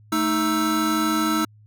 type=tone cluster; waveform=square; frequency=220.4 / 313.4 / 1321 Hz; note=A3 / D#4 / E6; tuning=+3 / +13 / +3 cents; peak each=-27 / -23 / -25 dBFS; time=0.12-1.45 s; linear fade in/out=5 ms; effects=added 106 Hz sine -48 dBFS peak until 1.66 s